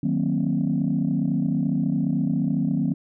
sine chord, C half-diminished seventh, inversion first, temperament equal with one note detuned, 155.56 / 185 / 233.1 / 267.4 Hz, Eb3 / Gb3 / Bb3 / C4, 0 / 0 / 0 / +38 cents, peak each -25 dBFS, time 0.03-2.94 s, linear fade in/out 5 ms, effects tanh soft clip ceiling -13 dBFS

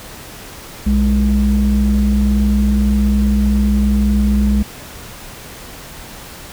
sine tone pair together, 61.74 / 207 Hz, B1 / G#3, 0 / -5 cents, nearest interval octave + major sixth, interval 2095 cents, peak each -12 dBFS, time 0.86-4.63 s, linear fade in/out 10 ms, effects tanh soft clip ceiling -6 dBFS + pink hiss -34 dBFS RMS until 6.52 s

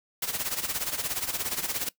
white noise with tremolo, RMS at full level -28 dBFS, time 0.22-1.89 s, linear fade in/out 5 ms, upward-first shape sine, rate 17 Hz, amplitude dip 75%, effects noise-tail reverb RT60 0.1 s tail -20 dB re dry

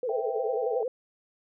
sine tone with vibrato, 470 Hz, A#4, 14 cents sharp, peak -27 dBFS, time 0.03-0.88 s, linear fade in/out 2 ms, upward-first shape sine, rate 11 Hz, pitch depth 160 cents each way
sine chord, C major seventh, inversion third, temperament equal, 493.9 / 523.3 / 659.3 / 784 Hz, B4 / C5 / E5 / G5, 0 / 0 / 0 / 0 cents, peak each -36 / -36 / -36 / -35 dBFS, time 0.09-0.83 s, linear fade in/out 2 ms
effects none

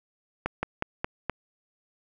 slowing click train, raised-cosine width 0.5 ms, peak -12 dBFS, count 5, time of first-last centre 0.46-1.297 s, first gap 170 ms, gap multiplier 1.14, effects none

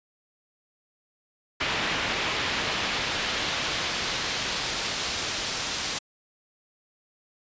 brown noise with band-pass filter sweep, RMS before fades -29 dBFS, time 1.6-5.99 s, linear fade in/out 10 ms, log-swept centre 2700 to 5600 Hz, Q 1, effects resampled to 16000 Hz

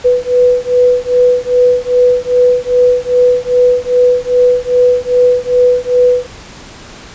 sine beating tone pair, 493.9 / 496.4 Hz, B4 / B4, 0 / +9 cents, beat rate 2.5 Hz, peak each -10 dBFS, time 0.04-6.27 s, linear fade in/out 20 ms, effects pink hiss -33 dBFS RMS until 7.14 s + resampled to 16000 Hz

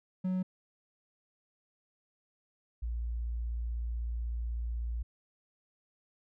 triangle / sine tone pair in turn, 185 / 58.07 Hz, F#3 / A#1, 0 / -6 cents, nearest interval octave + minor sixth, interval 2006 cents, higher first, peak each -27 / -32 dBFS, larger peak first, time 0.24-0.43 / 2.82-5.03 s, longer second, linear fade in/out 10 ms, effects none

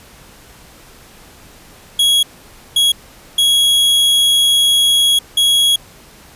45% pulse tone bursts at uneven times, 3323 Hz, G#7, in tune, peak -9 dBFS, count 4, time 1.99-2.23 / 2.76-2.92 / 3.38-5.19 / 5.37-5.76 s, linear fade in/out 5 ms, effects pink hiss -42 dBFS RMS until 6.35 s + resampled to 32000 Hz

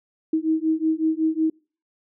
sine beating tone pair, 315.3 / 320.7 Hz, D#4 / E4, +23 / -48 cents, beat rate 5.4 Hz, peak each -22 dBFS, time 0.33-1.5 s, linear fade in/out 5 ms, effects noise-tail reverb RT60 0.4 s tail -26 dB re dry

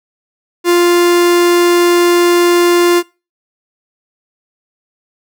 45% pulse tone, 349.2 Hz, F4, in tune, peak -7 dBFS, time 0.64-3.03 s, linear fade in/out 50 ms, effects noise-tail reverb RT60 0.3 s tail -23 dB re dry

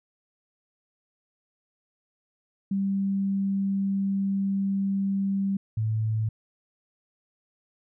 sine tone pair in turn, 196 / 109.81 Hz, G3 / A2, 0 / -3 cents, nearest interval minor seventh, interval 1003 cents, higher first, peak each -23 dBFS, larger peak neither, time 2.71-5.57 / 5.77-6.29 s, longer first, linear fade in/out 5 ms, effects none

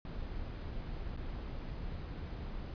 brown noise with dropouts, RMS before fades -41 dBFS, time 0.05-2.74 s, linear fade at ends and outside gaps 2 ms, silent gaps 1.165-1.173 s, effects resampled to 11025 Hz

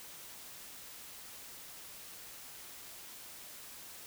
silence, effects white hiss -50 dBFS RMS until 4.06 s

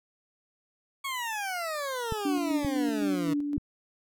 20% pulse exponential sweep, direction down, 1118 to 156.3 Hz, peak -26 dBFS, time 1.04-3.34 s, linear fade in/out 10 ms
clicks, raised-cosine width 5 ms, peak -20 dBFS, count 3, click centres 2.123 / 2.648 / 3.579 s
sine tone with tremolo, 290 Hz, D4, 22 cents flat, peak -25 dBFS, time 2.25-3.57 s, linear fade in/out 5 ms, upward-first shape square, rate 3.9 Hz, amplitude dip 35%
effects none

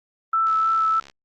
sine tone with vibrato, 1318.5 Hz, E6, in tune, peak -17 dBFS, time 0.33-1 s, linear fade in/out 5 ms, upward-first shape sine, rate 3.2 Hz, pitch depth 11 cents each way
click train, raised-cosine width 0.2 ms, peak -25 dBFS, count 44, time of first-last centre 0.47-1.099 s, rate 68.4 Hz
effects Opus 32 kbps

